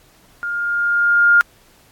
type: tone with level ramp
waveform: sine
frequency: 1411 Hz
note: F6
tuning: 17 cents sharp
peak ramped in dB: -21 to -7 dBFS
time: 0.43-1.41 s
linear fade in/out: 0 ms
effects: pink hiss -52 dBFS RMS until 1.91 s + AAC 64 kbps